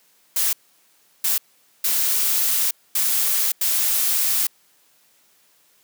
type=noise bursts at uneven times; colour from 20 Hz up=blue; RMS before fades=-20 dBFS; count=5; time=0.36-0.53 / 1.24-1.38 / 1.84-2.71 / 2.95-3.52 / 3.61-4.47 s; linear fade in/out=5 ms; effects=white hiss -59 dBFS RMS until 5.83 s + high-pass 150 Hz 12 dB/octave